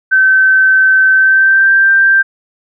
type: tone with pitch glide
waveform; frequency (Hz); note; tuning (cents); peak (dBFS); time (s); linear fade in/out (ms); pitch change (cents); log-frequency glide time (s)
sine; 1538 to 1575.8; G6 to G6; -33 to +9; -5; 0.11-2.23; 20; +42; 1.13-1.73
effects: none